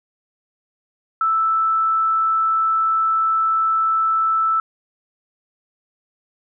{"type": "tone", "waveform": "sine", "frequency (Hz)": 1318.5, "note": "E6", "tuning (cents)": 0, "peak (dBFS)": -15, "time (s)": [1.21, 4.6], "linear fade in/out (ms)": 2, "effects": []}